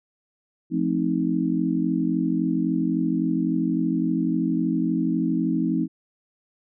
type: chord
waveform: sine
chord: F dominant seventh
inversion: none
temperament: just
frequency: 174.61 / 218.3 / 261.9 / 314.3 Hz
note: F3 / A3 / C4 / Eb4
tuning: 0 / -13 / +2 / +18 cents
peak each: -26 / -28 / -25 / -25 dBFS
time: 0.7-5.88 s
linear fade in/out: 50 ms
effects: none